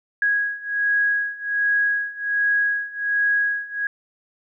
sine beating tone pair, 1654 / 1655.3 Hz, G#6 / G#6, -8 / -6 cents, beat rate 1.3 Hz, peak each -23 / -21 dBFS, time 0.22-3.87 s, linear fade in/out 2 ms, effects none

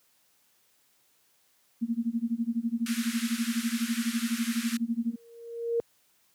sine tone with tremolo, 232 Hz, A#3, 8 cents flat, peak -23 dBFS, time 1.81-5.16 s, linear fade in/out 20 ms, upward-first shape sine, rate 12 Hz, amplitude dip 95%
pink band-pass noise, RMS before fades -38 dBFS, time 2.86-4.77 s, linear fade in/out 2 ms, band 1300 to 13000 Hz, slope 48 dB/octave
sine tone with exponential growth, 466.2 Hz, A#4, in tune, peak -22 dBFS, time 5.06-5.8 s, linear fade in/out 0 ms, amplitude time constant 160 ms
effects white hiss -67 dBFS RMS until 6.34 s + high-pass 80 Hz 12 dB/octave

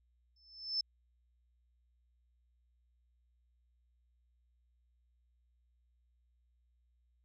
sine tone with exponential growth, 5274 Hz, E8, in tune, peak -29 dBFS, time 0.36-0.81 s, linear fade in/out 5 ms, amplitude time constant 96 ms, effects added 60 Hz sine -70 dBFS peak until 7.24 s

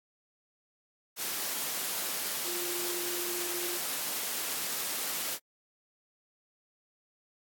sine tone in noise, 351.5 Hz, F4, 11 cents sharp, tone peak -39 dBFS, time 2.44-3.8 s, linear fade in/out 50 ms, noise white, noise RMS -34 dBFS, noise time 1.16-5.39 s, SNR -8 dB, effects high-pass 200 Hz 12 dB/octave + AAC 64 kbps

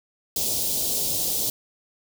white band-stop noise, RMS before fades -25 dBFS, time 0.36-1.5 s, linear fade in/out 2 ms, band 690 to 3600 Hz, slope 24 dB/octave, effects none

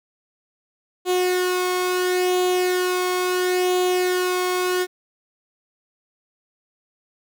sawtooth tone with flanger, 363.8 Hz, F#4, 29 cents flat, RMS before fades -21 dBFS, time 1.05-4.87 s, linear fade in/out 50 ms, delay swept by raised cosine 0.28 to 0.9 ms, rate 0.73 Hz, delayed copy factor +0.5, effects none

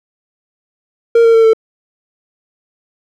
triangle tone with pitch steps, 463.8 / 457.7 / 451.6 / 445.7 Hz, A#4 / A#4 / A4 / A4, -9 / -32 / +45 / +22 cents, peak -3 dBFS, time 1.15-1.534 s, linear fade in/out 5 ms, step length 96 ms, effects none

